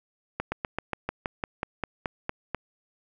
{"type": "slowing click train", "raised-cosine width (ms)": 0.5, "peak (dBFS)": -13, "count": 13, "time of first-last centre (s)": [0.4, 2.547], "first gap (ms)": 120, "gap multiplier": 1.07, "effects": []}